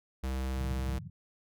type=tone; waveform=square; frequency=65.41 Hz; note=C2; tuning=in tune; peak=-32 dBFS; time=0.23-0.99 s; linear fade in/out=10 ms
type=band-pass noise; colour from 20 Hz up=pink; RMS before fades=-41 dBFS; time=0.56-1.1 s; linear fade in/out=10 ms; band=100 to 160 Hz; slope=48 dB/octave
effects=none